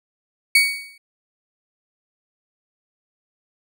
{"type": "tone with exponential decay", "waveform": "35% pulse", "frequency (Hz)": 2244, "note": "C#7", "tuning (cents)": 21, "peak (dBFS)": -7, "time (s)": [0.55, 0.98], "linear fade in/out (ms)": 5, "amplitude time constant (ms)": 92, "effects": []}